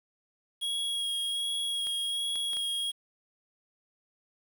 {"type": "tone with vibrato", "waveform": "square", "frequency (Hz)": 3300, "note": "G#7", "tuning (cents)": -12, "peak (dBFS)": -30, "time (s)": [0.61, 2.92], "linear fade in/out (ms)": 20, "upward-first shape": "sine", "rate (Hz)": 1.3, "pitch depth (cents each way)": 15}
{"type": "clicks", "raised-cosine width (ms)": 0.2, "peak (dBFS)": -27, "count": 4, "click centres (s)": [1.87, 2.357, 2.533, 2.569]}
{"effects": ["9-bit"]}